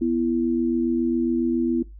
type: tone pair together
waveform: sine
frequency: 246.9 / 334.2 Hz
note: B3 / E4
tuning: 0 / +24 cents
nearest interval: perfect fourth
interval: 524 cents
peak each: -22 dBFS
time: 0.01-1.83 s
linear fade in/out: 10 ms
effects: noise-tail reverb RT60 0.2 s tail -20 dB re dry + added 51 Hz sine -39 dBFS peak until 1.99 s